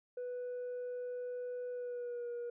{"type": "tone with pitch glide", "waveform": "sine", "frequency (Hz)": [493.9, 478.2], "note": ["B4", "A#4"], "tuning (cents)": [0, 44], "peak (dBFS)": -36, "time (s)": [0.17, 2.5], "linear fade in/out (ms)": 5, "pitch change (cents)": -56, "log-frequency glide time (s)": [1.71, 2.29], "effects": ["tanh soft clip ceiling -37 dBFS"]}